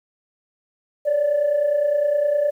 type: tone pair together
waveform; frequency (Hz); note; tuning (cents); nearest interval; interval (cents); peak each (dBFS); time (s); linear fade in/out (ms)
sine; 557.5 / 587.3; C#5 / D5; +10 / 0; minor second; 90; -23 / -16; 1.05-2.51; 20
effects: tanh soft clip ceiling -13 dBFS + 9-bit